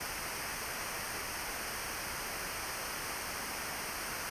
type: noise with comb filter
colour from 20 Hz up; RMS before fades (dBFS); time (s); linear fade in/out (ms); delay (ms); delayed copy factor
pink; -39; 0-4.3; 10; 0.27; -0.7
effects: resampled to 32000 Hz